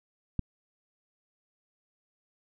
click, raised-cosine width 5 ms, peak -16 dBFS, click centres 0.393 s, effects none

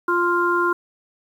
harmonic tone, 349.2 Hz, F4, in tune, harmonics 1 / 3 / 4, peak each -21 / -21 / -21 dBFS, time 0.08-0.73 s, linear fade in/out 5 ms, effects 8-bit

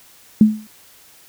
sine tone with exponential decay, 214.9 Hz, A3, 41 cents flat, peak -3 dBFS, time 0.41-0.67 s, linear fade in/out 2 ms, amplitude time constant 55 ms, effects white hiss -48 dBFS RMS until 1.28 s

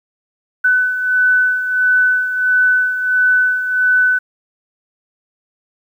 sine beating tone pair, 1500 / 1501.5 Hz, F#6 / F#6, +23 / +25 cents, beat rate 1.5 Hz, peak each -19 / -12 dBFS, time 0.64-4.19 s, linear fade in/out 10 ms, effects 8-bit

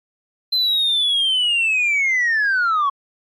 sine linear sweep, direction down, 4100 to 1085 Hz, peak -13 dBFS, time 0.52-2.9 s, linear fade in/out 10 ms, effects tanh soft clip ceiling -13 dBFS + MP3 96 kbps

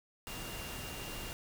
sine tone in noise, 2794 Hz, F7, in tune, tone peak -49 dBFS, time 0.27-1.33 s, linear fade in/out 0 ms, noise pink, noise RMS -43 dBFS, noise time 0.27-1.33 s, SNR -9 dB, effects none

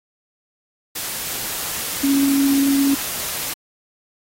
sine tone in noise, 277.2 Hz, C#4, in tune, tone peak -14 dBFS, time 2.03-2.95 s, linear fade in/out 10 ms, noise white, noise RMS -26 dBFS, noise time 0.95-3.54 s, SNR +9 dB, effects AAC 48 kbps

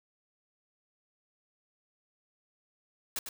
white noise with echo, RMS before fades -34 dBFS, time 3.16-3.19 s, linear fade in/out 2 ms, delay 100 ms, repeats 1, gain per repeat -7 dB, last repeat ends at 3.29 s, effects none

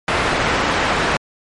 white low-pass noise, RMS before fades -18 dBFS, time 0.08-1.17 s, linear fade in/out 2 ms, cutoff 1800 Hz, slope 12 dB/octave, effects MP3 48 kbps

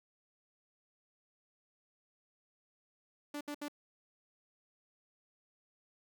sawtooth tone bursts, 292.4 Hz, D4, 7 cents flat, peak -35 dBFS, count 3, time 3.34-3.683 s, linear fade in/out 5 ms, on 69 ms, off 68 ms, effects none

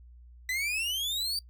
40% pulse exponential sweep, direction up, 1975.5 to 4699 Hz, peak -28 dBFS, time 0.49-1.39 s, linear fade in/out 2 ms, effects noise-tail reverb RT60 0.1 s tail -22 dB re dry + added 60 Hz sine -49 dBFS peak until 1.49 s

